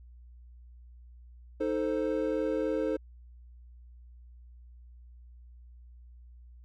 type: chord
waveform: triangle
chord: A diminished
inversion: second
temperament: equal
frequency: 311.1 / 440 / 523.3 Hz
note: Eb4 / A4 / C5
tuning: 0 / 0 / 0 cents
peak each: -30 dBFS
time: 1.6-2.97 s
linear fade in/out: 10 ms
effects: added 60 Hz sine -49 dBFS peak until 6.64 s